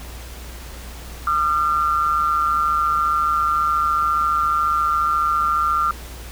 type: tone pair together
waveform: sine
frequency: 1206.6 / 1361 Hz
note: D6 / F6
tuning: +46 / -45 cents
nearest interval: major second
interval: 209 cents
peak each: -19 dBFS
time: 1.27-5.91 s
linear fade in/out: 2 ms
effects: added 60 Hz sine -34 dBFS peak until 6.31 s + pink hiss -39 dBFS RMS until 6.31 s